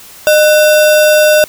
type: tone with sample-and-hold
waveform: sine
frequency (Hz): 610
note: D#5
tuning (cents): -34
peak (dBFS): -4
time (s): 0.27-1.44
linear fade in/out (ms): 0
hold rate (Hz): 2100
effects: white hiss -35 dBFS RMS until 1.48 s